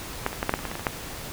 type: clicks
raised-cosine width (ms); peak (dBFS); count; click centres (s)
0.5; -8 / -18 / -10 / -6 / -7 / -22 / -14 / -17 / -17 / -20 / -7; 11; 0.264 / 0.33 / 0.429 / 0.494 / 0.539 / 0.591 / 0.653 / 0.715 / 0.754 / 0.795 / 0.868
effects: pink hiss -37 dBFS RMS until 1.32 s